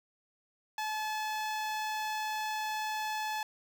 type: tone with notch filter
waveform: sawtooth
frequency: 861 Hz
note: A5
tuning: 38 cents flat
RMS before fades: -35 dBFS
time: 0.78-3.43 s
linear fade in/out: 2 ms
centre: 9800 Hz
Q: 1.5
effects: none